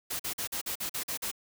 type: noise bursts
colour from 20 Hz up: white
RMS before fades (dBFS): -34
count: 9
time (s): 0.1-1.315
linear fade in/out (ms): 10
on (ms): 95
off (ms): 45
effects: none

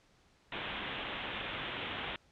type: low-pass noise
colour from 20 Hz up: white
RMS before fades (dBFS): -40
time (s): 0.52-2.16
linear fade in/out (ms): 2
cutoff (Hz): 3600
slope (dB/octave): 96
effects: pink hiss -67 dBFS RMS until 2.31 s + low-pass 6000 Hz 12 dB/octave

